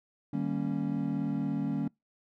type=chord; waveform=triangle; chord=Eb dominant seventh; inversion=none; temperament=equal with one note detuned; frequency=152.27 / 196 / 233.1 / 277.2 Hz; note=Eb3 / G3 / Bb3 / Db4; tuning=-37 / 0 / 0 / 0 cents; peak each=-33 / -33 / -33 / -31 dBFS; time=0.33-1.88 s; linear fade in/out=5 ms; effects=noise-tail reverb RT60 0.2 s tail -26 dB re dry